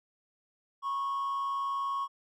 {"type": "tone pair together", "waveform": "triangle", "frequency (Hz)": [980, 1100], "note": ["B5", "C#6"], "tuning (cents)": [-14, -14], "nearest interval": "major second", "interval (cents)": 200, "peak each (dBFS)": [-37, -27], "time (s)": [0.82, 2.08], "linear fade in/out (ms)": 50, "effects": ["tanh soft clip ceiling -26 dBFS"]}